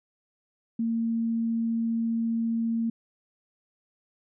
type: tone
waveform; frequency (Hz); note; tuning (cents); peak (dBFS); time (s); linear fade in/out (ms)
sine; 228.7; A#3; -33; -24; 0.79-2.9; 5
effects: none